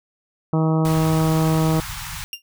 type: harmonic tone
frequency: 159.2 Hz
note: D#3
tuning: 40 cents sharp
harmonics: 1 / 2 / 3 / 4 / 5 / 6 / 7 / 8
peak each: -17 / -23 / -27 / -29 / -31 / -33 / -34 / -35 dBFS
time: 0.53-1.8 s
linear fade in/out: 2 ms
type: band-stop noise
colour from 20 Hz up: pink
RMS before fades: -31 dBFS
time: 0.85-2.24 s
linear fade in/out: 0 ms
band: 160 to 840 Hz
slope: 48 dB/octave
type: tone with exponential decay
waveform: 30% pulse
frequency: 2794 Hz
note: F7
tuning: in tune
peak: -21 dBFS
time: 2.33-2.42 s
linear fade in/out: 1 ms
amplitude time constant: 19 ms
effects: none